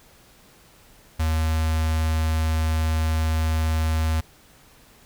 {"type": "tone with notch filter", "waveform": "square", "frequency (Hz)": 79.4, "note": "D#2", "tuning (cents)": 36, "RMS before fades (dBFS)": -22, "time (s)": [1.19, 4.21], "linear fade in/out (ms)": 10, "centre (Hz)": 350, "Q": 0.95, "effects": ["pink hiss -53 dBFS RMS until 5.05 s"]}